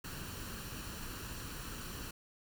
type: noise with comb filter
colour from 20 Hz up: pink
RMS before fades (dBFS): -44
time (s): 0.04-2.11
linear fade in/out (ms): 5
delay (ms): 0.7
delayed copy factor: +0.55
effects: none